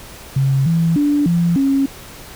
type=tone with pitch steps; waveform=sine; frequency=135.4 / 165.6 / 291.2 / 171.2 / 273.4 Hz; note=C#3 / E3 / D4 / F3 / C#4; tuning=-40 / +8 / -15 / -34 / -24 cents; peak=-12 dBFS; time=0.36-1.86 s; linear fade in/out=5 ms; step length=300 ms; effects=pink hiss -37 dBFS RMS until 2.35 s